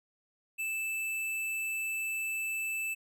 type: tone with hard clipping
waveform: sine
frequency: 2637 Hz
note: E7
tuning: in tune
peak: -33 dBFS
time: 0.58-2.95 s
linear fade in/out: 20 ms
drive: 16 dB
effects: none